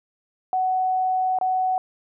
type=tone with dropouts; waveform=sine; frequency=746 Hz; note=F#5; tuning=14 cents sharp; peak=-19 dBFS; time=0.53-1.78 s; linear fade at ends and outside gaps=1 ms; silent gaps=1.387-1.412 s; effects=none